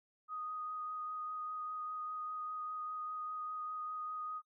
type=tone with vibrato; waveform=sine; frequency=1244.5 Hz; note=D#6; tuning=in tune; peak=-39 dBFS; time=0.28-4.42 s; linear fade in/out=50 ms; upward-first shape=sine; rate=5 Hz; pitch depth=11 cents each way; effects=noise-tail reverb RT60 0.1 s tail -22 dB re dry